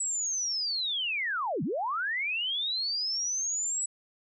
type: linear two-way sweep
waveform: sine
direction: down then up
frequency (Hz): 7902 to 133.7 to 7902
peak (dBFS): -28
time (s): 0-3.86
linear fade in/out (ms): 5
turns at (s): 1.63
effects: none